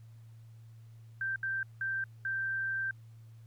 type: tone bursts at uneven times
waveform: sine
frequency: 1568 Hz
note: G6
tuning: in tune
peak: -31 dBFS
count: 4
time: 1.21-1.36 / 1.43-1.63 / 1.81-2.04 / 2.25-2.91 s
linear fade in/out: 2 ms
effects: added 113 Hz sine -50 dBFS peak until 3.46 s + pink hiss -71 dBFS RMS until 3.46 s